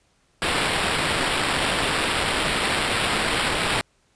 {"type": "noise with sample-and-hold", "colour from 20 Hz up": "blue", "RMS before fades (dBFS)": -23, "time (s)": [0.42, 3.81], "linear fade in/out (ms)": 0, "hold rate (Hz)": 6300, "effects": ["pink hiss -64 dBFS RMS until 4.15 s", "resampled to 22050 Hz"]}